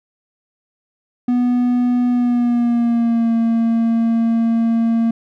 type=tone with pitch glide; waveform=triangle; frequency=245.5 to 229.1 Hz; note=B3 to A#3; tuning=-10 to -30 cents; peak=-11 dBFS; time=1.28-5.11 s; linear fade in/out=5 ms; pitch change=-120 cents; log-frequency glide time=2.09-3.33 s; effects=none